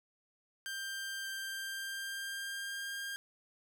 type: tone with pitch glide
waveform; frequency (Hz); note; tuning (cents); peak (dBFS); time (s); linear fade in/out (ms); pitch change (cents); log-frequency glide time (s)
sawtooth; 1575 to 1605.3; G6 to G6; +8 to +41; -35; 0.66-3.16; 0; +33; 1.2-2.94
effects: none